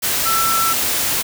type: tone in noise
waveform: sine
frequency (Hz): 1334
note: E6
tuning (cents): +20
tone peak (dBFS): -17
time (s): 0.25-0.74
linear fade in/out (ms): 20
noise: white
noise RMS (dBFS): -19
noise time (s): 0.02-1.23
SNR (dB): -1
effects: none